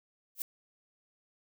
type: noise with exponential growth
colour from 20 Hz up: violet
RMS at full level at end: -29 dBFS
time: 0.35-0.42 s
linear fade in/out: 1 ms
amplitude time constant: 15 ms
effects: none